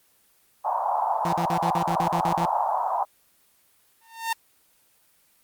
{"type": "band-pass noise", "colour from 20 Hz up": "white", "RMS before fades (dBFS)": -25, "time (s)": [0.64, 3.05], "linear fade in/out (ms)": 20, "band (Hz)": [710, 960], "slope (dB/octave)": 48}
{"type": "tone bursts", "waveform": "sawtooth", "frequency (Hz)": 170, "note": "F3", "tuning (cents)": -46, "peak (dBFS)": -22, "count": 10, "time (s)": [1.25, 2.455], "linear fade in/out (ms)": 2, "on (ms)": 80, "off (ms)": 45}
{"type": "tone with exponential growth", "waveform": "sawtooth", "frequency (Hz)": 909, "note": "A#5", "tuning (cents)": -44, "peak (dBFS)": -17, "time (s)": [4.01, 4.33], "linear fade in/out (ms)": 5, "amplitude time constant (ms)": 69}
{"effects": ["white hiss -62 dBFS RMS until 5.43 s", "Opus 24 kbps"]}